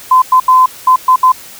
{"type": "tone bursts at uneven times", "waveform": "sine", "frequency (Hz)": 1024, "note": "C6", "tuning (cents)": -38, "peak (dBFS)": -3, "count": 6, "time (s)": [[0.11, 0.22], [0.32, 0.4], [0.48, 0.66], [0.87, 0.96], [1.08, 1.16], [1.23, 1.32]], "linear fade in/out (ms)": 5, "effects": ["white hiss -33 dBFS RMS until 1.59 s"]}